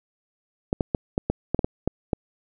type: clicks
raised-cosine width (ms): 2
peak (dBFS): -8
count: 10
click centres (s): 0.729 / 0.808 / 0.948 / 1.179 / 1.3 / 1.546 / 1.592 / 1.645 / 1.876 / 2.132
effects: none